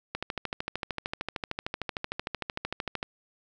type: click train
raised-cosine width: 0.3 ms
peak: -15 dBFS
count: 39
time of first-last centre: 0.15-3.029 s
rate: 13.2 Hz
effects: none